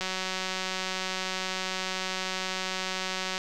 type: click train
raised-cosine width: 0.2 ms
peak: -14 dBFS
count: 631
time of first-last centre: 0.01-3.379 s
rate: 187 Hz
effects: none